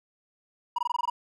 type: tone bursts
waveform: triangle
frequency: 963 Hz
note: B5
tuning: 44 cents flat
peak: -22 dBFS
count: 8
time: 0.76-1.1 s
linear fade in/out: 5 ms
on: 25 ms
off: 20 ms
effects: none